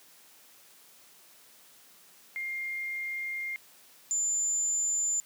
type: tone pair in turn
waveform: sine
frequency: 2117 / 7121 Hz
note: C7 / A8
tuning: +20 / +20 cents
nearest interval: octave + major sixth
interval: 2100 cents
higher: second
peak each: -32 / -26 dBFS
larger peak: second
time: 2.36-3.56 / 4.11-5.2 s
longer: first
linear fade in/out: 0 ms
effects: white hiss -57 dBFS RMS until 5.25 s + high-pass 150 Hz 12 dB/octave